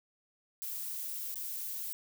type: noise with dropouts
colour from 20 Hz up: violet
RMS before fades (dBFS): -39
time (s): 0.62-1.93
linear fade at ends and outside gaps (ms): 0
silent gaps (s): 1.344-1.357
effects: none